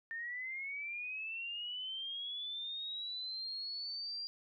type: linear sweep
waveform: sine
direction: up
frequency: 1800 to 4779 Hz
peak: -39 dBFS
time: 0.11-4.27 s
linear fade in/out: 0 ms
effects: none